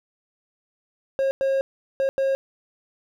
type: tone bursts at uneven times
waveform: triangle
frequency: 540 Hz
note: C#5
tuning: 45 cents flat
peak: -17 dBFS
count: 4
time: 1.19-1.31 / 1.41-1.61 / 2-2.09 / 2.18-2.35 s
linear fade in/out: 0 ms
effects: none